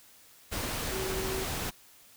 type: tone in noise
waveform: sine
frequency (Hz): 380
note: F#4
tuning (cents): +46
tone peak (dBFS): -34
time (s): 0.91-1.45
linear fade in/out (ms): 20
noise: pink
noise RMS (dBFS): -34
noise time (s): 0.51-1.71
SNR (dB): -3
effects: white hiss -57 dBFS RMS until 2.16 s